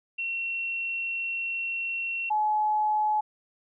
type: tone pair in turn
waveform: sine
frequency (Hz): 2723 / 851.5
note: F7 / G#5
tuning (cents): -44 / +43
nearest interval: octave + minor sixth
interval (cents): 2013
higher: first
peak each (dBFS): -28 / -22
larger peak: second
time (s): 0.18-2.3 / 2.3-3.21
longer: first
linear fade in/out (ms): 10
effects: none